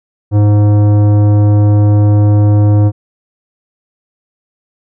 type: tone with tanh clipping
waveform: triangle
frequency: 103.83 Hz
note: G#2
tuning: in tune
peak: -7 dBFS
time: 0.31-2.92 s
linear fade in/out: 50 ms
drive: 18 dB
effects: none